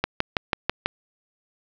click train, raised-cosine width 0.3 ms, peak -4 dBFS, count 6, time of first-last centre 0.04-0.86 s, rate 6.1 Hz, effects low-pass 5000 Hz 12 dB/octave + 7-bit

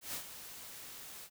white noise with ADSR envelope, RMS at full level -39 dBFS, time 0.01-1.3 s, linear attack 130 ms, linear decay 88 ms, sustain -10 dB, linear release 63 ms, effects none

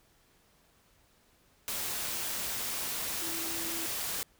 sine tone in noise, 330 Hz, E4, 2 cents sharp, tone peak -42 dBFS, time 3.22-3.86 s, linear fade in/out 0 ms, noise white, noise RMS -35 dBFS, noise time 1.68-4.23 s, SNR -10 dB, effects pink hiss -66 dBFS RMS until 4.39 s

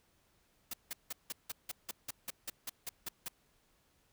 white noise bursts, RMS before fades -40 dBFS, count 14, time 0.71-3.284 s, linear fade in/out 5 ms, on 26 ms, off 170 ms, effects pink hiss -72 dBFS RMS until 4.12 s

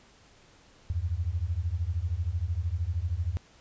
sine beating tone pair, 79.4 / 92.4 Hz, D#2 / F#2, +36 / -2 cents, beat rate 13 Hz, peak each -30 dBFS, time 0.9-3.37 s, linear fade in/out 0 ms, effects pink hiss -58 dBFS RMS until 3.6 s + resampled to 16000 Hz

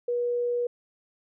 sine tone, 483.1 Hz, B4, 38 cents flat, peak -24 dBFS, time 0.08-0.67 s, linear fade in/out 5 ms, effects none

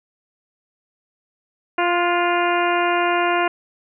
harmonic tone with a mistuned harmonic, 348.7 Hz, F4, 3 cents flat, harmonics 1 / 2 / 3 / 4 / 5 / 6 / 7 / 8, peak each -22 / -21 / -23 / -25 / -29 / -30 / -29 / -30 dBFS, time 1.78-3.48 s, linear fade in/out 5 ms, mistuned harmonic 4, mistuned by +29 cents, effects none

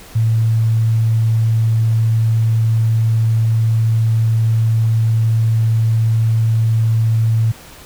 sine tone, 112.5 Hz, A2, 39 cents sharp, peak -11 dBFS, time 0.15-7.52 s, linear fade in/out 10 ms, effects pink hiss -39 dBFS RMS until 7.85 s

